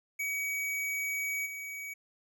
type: tone with level steps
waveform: square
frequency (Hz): 2265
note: C#7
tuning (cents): +37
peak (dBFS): -32 / -39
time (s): 0.19-1.94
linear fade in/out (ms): 10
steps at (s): 1.45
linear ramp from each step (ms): 20
effects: none